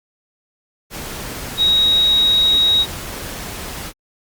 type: tone in noise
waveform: sine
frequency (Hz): 3800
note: A#7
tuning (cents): +33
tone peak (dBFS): -11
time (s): 1.57-2.86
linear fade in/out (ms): 50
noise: pink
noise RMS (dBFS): -29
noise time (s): 0.9-3.93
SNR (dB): +15
effects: Opus 48 kbps